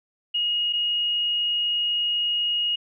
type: tone pair in turn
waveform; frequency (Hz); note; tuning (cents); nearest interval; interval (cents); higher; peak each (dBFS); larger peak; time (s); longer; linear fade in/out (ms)
sine; 2876 / 2876; F#7 / F#7; -50 / -50; unison; 0; neither; -21; neither; 0.34-0.73 / 0.73-2.76; second; 10
effects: none